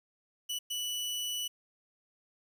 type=tone bursts at uneven times; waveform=sawtooth; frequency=2960 Hz; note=F#7; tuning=in tune; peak=-30 dBFS; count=2; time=0.49-0.59 / 0.7-1.48 s; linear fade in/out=10 ms; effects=10-bit